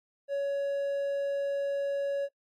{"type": "tone", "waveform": "triangle", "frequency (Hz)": 560, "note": "C#5", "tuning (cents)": 18, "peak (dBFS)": -26, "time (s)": [0.28, 2.29], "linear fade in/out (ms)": 50, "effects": ["noise-tail reverb RT60 0.1 s tail -24 dB re dry", "AAC 64 kbps"]}